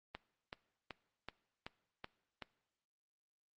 click train, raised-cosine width 0.3 ms, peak -28 dBFS, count 7, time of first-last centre 0.15-2.423 s, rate 2.64 Hz, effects noise-tail reverb RT60 0.9 s tail -20 dB re dry + Opus 32 kbps

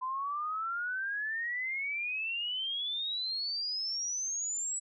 sine exponential sweep, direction up, 1014 to 7902 Hz, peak -32 dBFS, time 0.01-4.8 s, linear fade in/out 20 ms, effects none

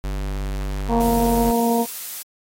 square tone, 49 Hz, G1, in tune, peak -24 dBFS, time 0.04-1.51 s, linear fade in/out 0 ms
harmonic tone, 233.1 Hz, A#3, in tune, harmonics 1 / 2 / 3 / 4, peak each -19 / -22 / -24 / -25 dBFS, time 0.88-1.86 s, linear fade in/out 50 ms
blue noise, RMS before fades -31 dBFS, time 1-2.23 s, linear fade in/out 10 ms
effects AAC 48 kbps

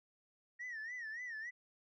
sine tone with vibrato, 1864.7 Hz, A#6, in tune, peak -40 dBFS, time 0.59-1.51 s, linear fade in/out 20 ms, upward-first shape sine, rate 3.5 Hz, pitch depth 130 cents each way, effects tanh soft clip ceiling -40 dBFS

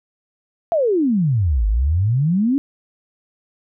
sine exponential two-way sweep, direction down then up, 698.5 to 49 to 289.6 Hz, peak -14 dBFS, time 0.72-2.58 s, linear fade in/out 0 ms, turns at 1.67 s, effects none

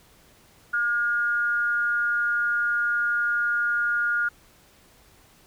sine tone with frequency modulation, 1426 Hz, F6, 36 cents sharp, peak -21 dBFS, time 0.73-4.29 s, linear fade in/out 10 ms, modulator 224 Hz, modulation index 0.33, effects pink hiss -56 dBFS RMS until 5.46 s

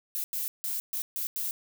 violet noise bursts at uneven times, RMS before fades -32 dBFS, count 6, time 0.15-0.24 / 0.33-0.48 / 0.64-0.8 / 0.93-1.02 / 1.16-1.27 / 1.36-1.51 s, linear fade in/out 0 ms, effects none

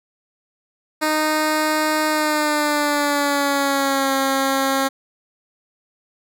10% pulse tone with pitch glide, 308.6 to 270.2 Hz, D#4 to C#4, -14 to -44 cents, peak -9 dBFS, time 1.01-4.89 s, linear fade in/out 20 ms, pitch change -230 cents, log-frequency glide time 2.08-4.12 s, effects none

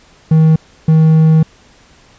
triangle tone bursts at uneven times, 158.7 Hz, D#3, 35 cents sharp, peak -3 dBFS, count 2, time 0.31-0.56 / 0.88-1.43 s, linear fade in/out 5 ms, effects pink hiss -46 dBFS RMS until 2.18 s + resampled to 16000 Hz

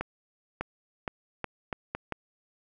accelerating click train, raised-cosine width 0.5 ms, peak -16 dBFS, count 7, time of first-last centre 0.01-2.123 s, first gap 600 ms, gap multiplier 0.78, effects none

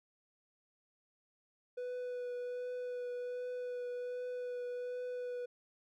triangle tone with vibrato, 493.9 Hz, B4, in tune, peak -36 dBFS, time 1.77-5.46 s, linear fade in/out 10 ms, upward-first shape triangle, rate 1.3 Hz, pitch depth 14 cents each way, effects none

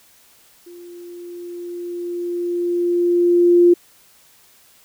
sine tone with level ramp, 349.2 Hz, F4, in tune, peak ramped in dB -37 to -7 dBFS, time 0.66-3.74 s, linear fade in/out 10 ms, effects white hiss -52 dBFS RMS until 4.84 s

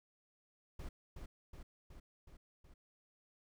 brown noise with echo, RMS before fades -45 dBFS, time 0.79-0.89 s, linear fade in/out 5 ms, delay 370 ms, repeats 5, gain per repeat -3 dB, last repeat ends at 2.74 s, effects none

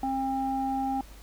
square tone with low-pass filter, 266.9 Hz, C4, 35 cents sharp, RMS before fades -29 dBFS, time 0.03-1.01 s, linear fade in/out 2 ms, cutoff 730 Hz, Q 10, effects added 50 Hz sine -46 dBFS peak until 1.22 s + pink hiss -53 dBFS RMS until 1.22 s

